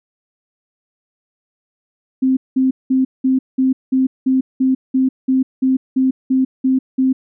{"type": "tone bursts", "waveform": "sine", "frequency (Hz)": 261.6, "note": "C4", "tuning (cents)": 0, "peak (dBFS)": -11, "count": 15, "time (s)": [2.22, 7.13], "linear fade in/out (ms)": 10, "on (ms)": 150, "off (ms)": 190, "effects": []}